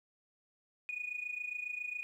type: tone with amplitude modulation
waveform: sine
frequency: 2465 Hz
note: D#7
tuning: 17 cents flat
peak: -33 dBFS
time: 0.89-2.03 s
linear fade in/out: 0 ms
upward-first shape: sine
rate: 27.3 Hz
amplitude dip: 80%
effects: tanh soft clip ceiling -30 dBFS + 12-bit